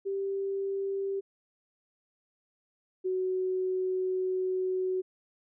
sine tone pair in turn, 392 / 372.1 Hz, G4 / F#4, 0 / +10 cents, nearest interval minor second, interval 90 cents, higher first, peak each -29 / -27 dBFS, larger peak second, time 0.05-1.21 / 3.04-5.02 s, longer second, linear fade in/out 20 ms, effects none

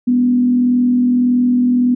sine tone with frequency modulation, 246.9 Hz, B3, in tune, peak -10 dBFS, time 0.07-1.95 s, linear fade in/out 10 ms, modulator 41.7 Hz, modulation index 0.29, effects none

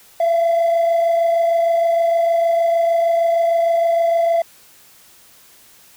triangle tone pair together, 672 / 698.5 Hz, E5 / F5, +33 / 0 cents, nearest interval minor second, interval 67 cents, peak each -10 / -21 dBFS, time 0.2-4.42 s, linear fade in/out 5 ms, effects tanh soft clip ceiling -10 dBFS + white hiss -48 dBFS RMS until 5.96 s

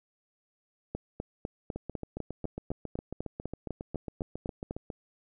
two click trains, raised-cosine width 2 ms, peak -23 / -20 dBFS, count 24 / 16, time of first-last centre 1.76-4.902 / 0.95-4.709 s, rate 7.32 / 3.99 Hz, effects none

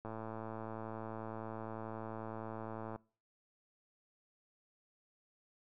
click train, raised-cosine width 1 ms, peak -30 dBFS, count 324, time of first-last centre 0.05-2.96 s, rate 111 Hz, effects noise-tail reverb RT60 0.4 s tail -23 dB re dry

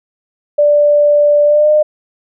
sine tone with pitch glide, 587.3 to 606.3 Hz, D5 to D#5, 0 to -45 cents, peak -6 dBFS, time 0.58-1.83 s, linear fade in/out 10 ms, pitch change +55 cents, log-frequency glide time 1.45-1.7 s, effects none

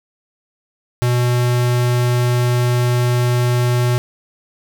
square tone, 122.5 Hz, B2, 14 cents flat, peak -14 dBFS, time 1.02-3.98 s, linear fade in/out 0 ms, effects none

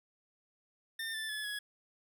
25% pulse tone with pitch steps, 1806 / 1761.7 / 1718.5 / 1676.3 Hz, A6 / A6 / A6 / G#6, +45 / +2 / -41 / +16 cents, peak -33 dBFS, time 0.99-1.59 s, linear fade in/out 5 ms, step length 150 ms, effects none

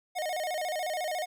square tone with vibrato, 670 Hz, E5, 28 cents sharp, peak -31 dBFS, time 0.15-1.26 s, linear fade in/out 20 ms, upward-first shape square, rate 14 Hz, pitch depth 140 cents each way, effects none

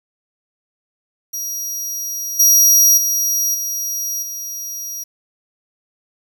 sawtooth tone with level steps, 5740 Hz, F8, 47 cents sharp, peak -20 / -6 / -13 / -18 / -23 dBFS, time 1.33-5.04 s, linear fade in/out 10 ms, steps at 2.39 / 2.97 / 3.54 / 4.22 s, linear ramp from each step 10 ms, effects 8-bit

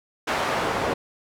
pink noise with band-pass filter sweep, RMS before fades -25 dBFS, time 0.27-0.94 s, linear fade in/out 10 ms, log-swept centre 1100 to 630 Hz, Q 0.75, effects none

